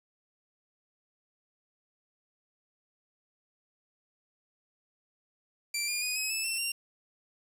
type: tone with pitch steps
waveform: 15% pulse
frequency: 2349 / 2414 / 2480 / 2548 / 2618 / 2691 / 2765 Hz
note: D7 / D7 / D#7 / D#7 / E7 / E7 / F7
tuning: 0 / +47 / -6 / +41 / -13 / +35 / -18 cents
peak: -23 dBFS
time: 5.74-6.72 s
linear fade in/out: 5 ms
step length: 140 ms
effects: 9-bit